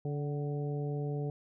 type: harmonic tone with a mistuned harmonic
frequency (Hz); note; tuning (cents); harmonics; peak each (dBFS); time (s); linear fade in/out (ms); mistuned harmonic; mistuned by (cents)
144.9; D3; -23; 1 / 2 / 3 / 4 / 5; -33 / -43 / -39 / -48 / -48; 0.05-1.3; 2; 5; +46
effects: none